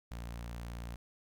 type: tone with notch filter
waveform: sawtooth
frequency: 58.4 Hz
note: A#1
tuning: 4 cents sharp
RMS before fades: -43 dBFS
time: 0.11-0.96 s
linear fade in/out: 5 ms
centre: 370 Hz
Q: 1.6
effects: 13-bit